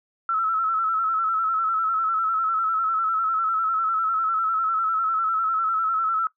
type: tone with vibrato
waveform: sine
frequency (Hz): 1318.5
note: E6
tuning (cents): 0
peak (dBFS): -20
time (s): 0.29-6.27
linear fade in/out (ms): 2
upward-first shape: square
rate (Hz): 10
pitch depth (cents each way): 41
effects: noise-tail reverb RT60 0.1 s tail -17 dB re dry